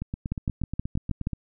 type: two click trains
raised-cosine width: 5 ms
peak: -18 / -14 dBFS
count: 12 / 7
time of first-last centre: 0.02-1.333 / 0.32-1.271 s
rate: 8.38 / 6.31 Hz
effects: none